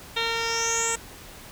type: tone with low-pass filter sweep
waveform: 10% pulse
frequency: 458.8 Hz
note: A#4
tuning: 28 cents flat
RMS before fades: -26 dBFS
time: 0.16-0.96 s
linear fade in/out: 10 ms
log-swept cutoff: 3800 to 8100 Hz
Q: 8.5
effects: pink hiss -44 dBFS RMS until 1.51 s